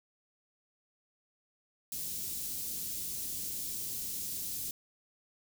white band-stop noise, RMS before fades -38 dBFS, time 1.92-4.71 s, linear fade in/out 2 ms, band 270 to 5300 Hz, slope 12 dB/octave, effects none

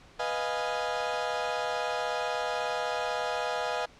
30% pulse chord, F half-diminished seventh, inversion second, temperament equal, 493.9 / 622.3 / 698.5 / 830.6 Hz, Cb5 / Eb5 / F5 / Ab5, 0 / 0 / 0 / 0 cents, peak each -32 dBFS, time 0.19-3.86 s, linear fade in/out 10 ms, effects pink hiss -55 dBFS RMS until 3.99 s + low-pass 5000 Hz 12 dB/octave

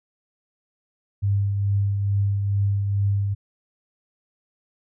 sine tone with tremolo, 100 Hz, G2, 35 cents sharp, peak -17 dBFS, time 1.22-3.35 s, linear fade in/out 20 ms, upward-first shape triangle, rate 2.3 Hz, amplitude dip 40%, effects none

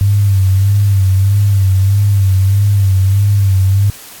sine tone with vibrato, 98.1 Hz, G2, 2 cents sharp, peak -7 dBFS, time 0.01-3.9 s, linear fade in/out 0 ms, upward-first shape sine, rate 1.6 Hz, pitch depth 62 cents each way, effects white hiss -34 dBFS RMS until 4.2 s + AAC 64 kbps

